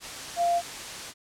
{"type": "tone in noise", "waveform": "sine", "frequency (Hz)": 692, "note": "F5", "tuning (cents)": -16, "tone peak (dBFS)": -21, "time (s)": [0.36, 0.62], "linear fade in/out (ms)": 50, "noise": "white", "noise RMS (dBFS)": -37, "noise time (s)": [0, 1.14], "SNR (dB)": 13, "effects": ["low-pass 8000 Hz 12 dB/octave"]}